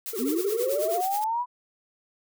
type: noise with tremolo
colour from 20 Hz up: blue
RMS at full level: -32 dBFS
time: 0.06-1.24 s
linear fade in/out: 0 ms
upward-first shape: triangle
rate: 9.4 Hz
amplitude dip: 85%
type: tone with vibrato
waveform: triangle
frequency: 410.9 Hz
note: G#4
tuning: 18 cents flat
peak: -28 dBFS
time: 0.13-1.01 s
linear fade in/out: 5 ms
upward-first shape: sine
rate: 16 Hz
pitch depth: 210 cents each way
type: linear sweep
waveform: sine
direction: up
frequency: 222.3 to 1000 Hz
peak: -24 dBFS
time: 0.18-1.46 s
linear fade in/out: 50 ms
effects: none